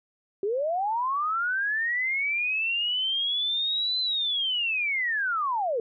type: linear two-way sweep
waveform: sine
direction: up then down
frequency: 378.4 to 4069 to 434 Hz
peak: -24 dBFS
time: 0.43-5.8 s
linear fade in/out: 2 ms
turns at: 4 s
effects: none